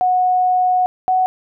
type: tone pair in turn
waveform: sine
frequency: 733 / 743.2 Hz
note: F#5 / F#5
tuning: -16 / +7 cents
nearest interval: unison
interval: 23 cents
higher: second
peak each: -12 dBFS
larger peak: neither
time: 0.01-0.86 / 1.08-1.26 s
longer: first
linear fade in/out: 0 ms
effects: none